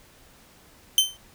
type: tone with exponential decay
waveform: sawtooth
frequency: 3088 Hz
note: G7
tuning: 27 cents flat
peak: -9 dBFS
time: 0.98-1.17 s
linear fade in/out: 1 ms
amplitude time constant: 41 ms
effects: pink hiss -54 dBFS RMS until 1.34 s